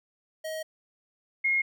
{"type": "tone pair in turn", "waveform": ["square", "sine"], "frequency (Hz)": [632, 2149], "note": ["D#5", "C7"], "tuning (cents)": [27, 46], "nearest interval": "octave + major sixth", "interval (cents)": 2119, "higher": "second", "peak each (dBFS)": [-33, -22], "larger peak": "second", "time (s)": [[0.44, 0.63], [1.44, 1.62]], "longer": "first", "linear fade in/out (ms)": 10, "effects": []}